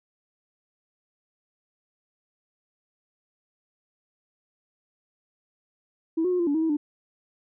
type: tone with pitch steps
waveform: sine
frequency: 325.4 / 363.8 / 359.9 / 343.3 / 286.6 / 319 / 323.4 / 295.7 Hz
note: E4 / F#4 / F#4 / F4 / D4 / D#4 / E4 / D4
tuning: -22 / -29 / -48 / -30 / -42 / +43 / -33 / +12 cents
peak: -20 dBFS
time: 6.17-6.77 s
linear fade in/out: 10 ms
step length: 75 ms
effects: tanh soft clip ceiling -17 dBFS